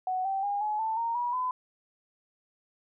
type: tone with pitch steps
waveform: sine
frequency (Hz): 743 / 776.3 / 811.2 / 847.6 / 885.6 / 925.4 / 966.9 / 1010.3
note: F#5 / G5 / G#5 / G#5 / A5 / A#5 / B5 / B5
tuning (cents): +7 / -17 / -41 / +35 / +11 / -13 / -37 / +39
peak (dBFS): -27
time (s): 0.07-1.51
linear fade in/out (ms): 2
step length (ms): 180
effects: none